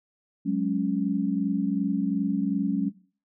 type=chord; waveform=sine; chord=F# suspended second; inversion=none; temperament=equal; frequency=185 / 207.7 / 277.2 Hz; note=F#3 / G#3 / C#4; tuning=0 / 0 / 0 cents; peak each=-27 dBFS; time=0.45-2.9 s; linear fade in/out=20 ms; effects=noise-tail reverb RT60 0.4 s tail -18 dB re dry